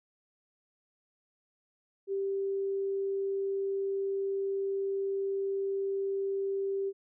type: tone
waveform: sine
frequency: 392 Hz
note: G4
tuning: in tune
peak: -29 dBFS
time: 2.07-6.93 s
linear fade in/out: 50 ms
effects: none